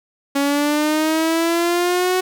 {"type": "linear sweep", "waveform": "sawtooth", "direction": "up", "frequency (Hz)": [277.8, 371.4], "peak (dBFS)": -12, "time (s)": [0.35, 2.21], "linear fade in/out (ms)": 10, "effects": []}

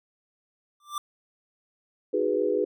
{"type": "tone with exponential growth", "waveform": "square", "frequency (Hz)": 1180, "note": "D6", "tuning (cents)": 8, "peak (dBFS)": -26, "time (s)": [0.8, 0.98], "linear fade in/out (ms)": 2, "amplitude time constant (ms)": 38}
{"type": "chord", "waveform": "sine", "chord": "G# minor seventh", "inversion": "second", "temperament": "equal", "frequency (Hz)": [311.1, 370, 415.3, 493.9], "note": ["D#4", "F#4", "G#4", "B4"], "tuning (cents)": [0, 0, 0, 0], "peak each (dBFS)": [-31, -29, -26, -27], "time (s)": [2.13, 2.65], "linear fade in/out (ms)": 10}
{"effects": []}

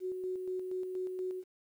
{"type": "tone with tremolo", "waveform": "sine", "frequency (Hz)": 369.8, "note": "F#4", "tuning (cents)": -1, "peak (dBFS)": -33, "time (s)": [0, 1.44], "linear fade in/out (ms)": 50, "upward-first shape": "square", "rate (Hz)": 4.2, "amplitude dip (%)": 35, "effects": ["11-bit"]}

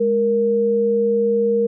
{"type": "tone pair together", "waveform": "sine", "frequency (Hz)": [207.5, 467.4], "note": ["G#3", "A#4"], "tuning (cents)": [-1, 5], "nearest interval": "octave + major second", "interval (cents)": 1406, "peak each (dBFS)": [-23, -15], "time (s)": [0, 1.67], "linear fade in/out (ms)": 10, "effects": []}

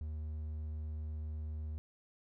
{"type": "tone", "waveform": "triangle", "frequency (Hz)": 77, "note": "D#2", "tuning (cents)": -17, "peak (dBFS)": -36, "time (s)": [0.01, 1.78], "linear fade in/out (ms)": 0, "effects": []}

